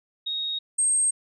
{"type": "tone pair in turn", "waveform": "sine", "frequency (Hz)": [3753, 8425], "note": ["A#7", "C9"], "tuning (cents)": [11, 11], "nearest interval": "octave + major second", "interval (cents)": 1400, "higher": "second", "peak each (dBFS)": [-26, -19], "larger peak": "second", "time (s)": [[0.26, 0.59], [0.78, 1.11]], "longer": "neither", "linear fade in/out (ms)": 10, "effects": []}